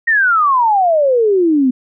sine exponential sweep, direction down, 1889 to 246.9 Hz, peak -9 dBFS, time 0.07-1.71 s, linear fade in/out 10 ms, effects none

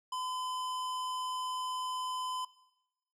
square tone, 1016 Hz, B5, 49 cents sharp, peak -35 dBFS, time 0.12-2.45 s, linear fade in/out 5 ms, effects noise-tail reverb RT60 1.0 s tail -20 dB re dry + low-pass 10000 Hz 12 dB/octave

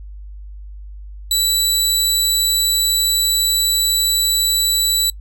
20% pulse tone, 3951 Hz, B7, in tune, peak -8 dBFS, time 1.31-5.1 s, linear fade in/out 2 ms, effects noise-tail reverb RT60 0.1 s tail -26 dB re dry + added 50 Hz sine -31 dBFS peak until 5.2 s

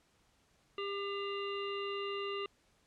harmonic tone with a mistuned harmonic, 399.3 Hz, G4, 32 cents sharp, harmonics 1 / 3 / 5 / 7 / 9 / 10, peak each -38 / -42 / -49 / -43 / -56 / -56 dBFS, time 0.78-2.46 s, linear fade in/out 2 ms, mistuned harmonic 5, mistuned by +24 cents, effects pink hiss -71 dBFS RMS until 2.86 s + low-pass 9000 Hz 12 dB/octave

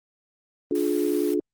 sine chord, D diminished, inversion none, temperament just, 293.7 / 352.4 / 422.9 Hz, D4 / F4 / Ab4, 0 / +16 / +31 cents, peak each -25 / -25 / -26 dBFS, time 0.71-1.4 s, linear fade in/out 2 ms
white high-pass noise, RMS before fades -40 dBFS, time 0.75-1.34 s, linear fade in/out 2 ms, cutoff 250 Hz, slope 48 dB/octave
effects Opus 24 kbps

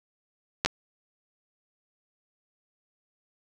clicks, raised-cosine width 0.2 ms, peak -6 dBFS, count 2, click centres 0.649 / 0.66 s, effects none

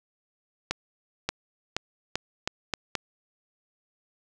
accelerating click train, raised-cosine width 0.2 ms, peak -9 dBFS, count 7, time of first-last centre 0.71-2.953 s, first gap 580 ms, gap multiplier 0.82, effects none

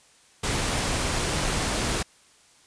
pink noise, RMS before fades -26 dBFS, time 0.43-2.03 s, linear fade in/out 10 ms, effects white hiss -57 dBFS RMS until 2.66 s + resampled to 22050 Hz

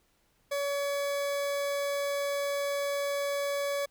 40% pulse tone, 566 Hz, C#5, 36 cents sharp, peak -28 dBFS, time 0.51-3.86 s, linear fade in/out 10 ms, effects pink hiss -70 dBFS RMS until 3.9 s

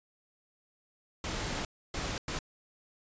pink noise bursts at uneven times, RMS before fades -35 dBFS, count 3, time 1.24-1.65 / 1.94-2.18 / 2.28-2.39 s, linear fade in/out 2 ms, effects resampled to 16000 Hz

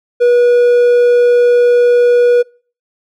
triangle tone, 484.5 Hz, B4, 33 cents flat, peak -4 dBFS, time 0.2-2.43 s, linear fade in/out 20 ms, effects noise-tail reverb RT60 0.4 s tail -25 dB re dry

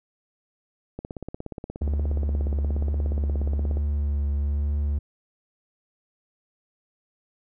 click train, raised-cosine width 2 ms, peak -20 dBFS, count 48, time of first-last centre 0.99-3.771 s, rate 16.9 Hz
triangle tone with vibrato, 72.1 Hz, D2, 31 cents flat, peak -20 dBFS, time 1.81-4.99 s, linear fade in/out 10 ms, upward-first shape triangle, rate 1.1 Hz, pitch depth 22 cents each way
effects none

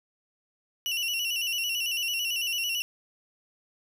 35% pulse tone with vibrato, 2837 Hz, F7, 27 cents sharp, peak -25 dBFS, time 0.86-2.82 s, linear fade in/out 0 ms, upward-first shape square, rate 9 Hz, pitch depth 62 cents each way, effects none

